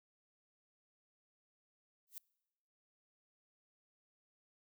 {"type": "noise with exponential growth", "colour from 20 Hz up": "violet", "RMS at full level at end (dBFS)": -43, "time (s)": [2.07, 2.18], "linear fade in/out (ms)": 1, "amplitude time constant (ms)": 22, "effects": ["noise-tail reverb RT60 1.0 s tail -25 dB re dry"]}